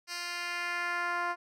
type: tone with band-pass filter sweep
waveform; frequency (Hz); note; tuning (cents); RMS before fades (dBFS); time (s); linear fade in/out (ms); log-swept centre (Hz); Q
10% pulse; 349.2; F4; 0; -34; 0.07-1.36; 50; 4800 to 1000; 1.2
effects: none